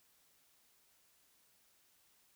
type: silence
effects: white hiss -71 dBFS RMS until 2.35 s